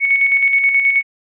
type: tone with tremolo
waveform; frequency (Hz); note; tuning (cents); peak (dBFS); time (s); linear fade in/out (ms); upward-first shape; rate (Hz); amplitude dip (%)
sine; 2217; C#7; 0; -9; 0-1.03; 50; square; 9.4; 45
effects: resampled to 8000 Hz